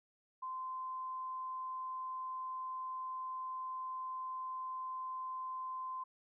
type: tone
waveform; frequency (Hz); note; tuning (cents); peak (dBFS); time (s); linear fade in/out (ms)
sine; 1035; C6; -19; -39; 0.42-6.04; 10
effects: none